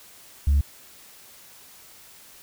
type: tone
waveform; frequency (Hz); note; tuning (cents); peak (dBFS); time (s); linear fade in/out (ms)
sine; 71; C#2; +42; -14; 0.47-0.61; 5
effects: tanh soft clip ceiling -14 dBFS + white hiss -49 dBFS RMS until 2.42 s